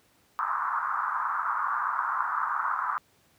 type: band-pass noise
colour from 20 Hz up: pink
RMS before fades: -29 dBFS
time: 0.39-2.98 s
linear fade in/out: 0 ms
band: 980 to 1400 Hz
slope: 48 dB/octave
effects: pink hiss -64 dBFS RMS until 3.38 s + high-pass 80 Hz 12 dB/octave